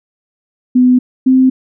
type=tone pair in turn; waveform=sine; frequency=251.1 / 259.7 Hz; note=B3 / C4; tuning=+29 / -13 cents; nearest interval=minor second; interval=58 cents; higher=second; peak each=-5 dBFS; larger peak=neither; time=0.75-0.99 / 1.26-1.5 s; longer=neither; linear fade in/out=10 ms; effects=none